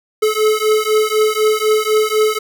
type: beating tone pair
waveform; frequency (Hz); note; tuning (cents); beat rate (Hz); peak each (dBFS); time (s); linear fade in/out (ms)
square; 428.9 / 432.9; A4 / A4; -44 / -28; 4; -16; 0.22-2.39; 10
effects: none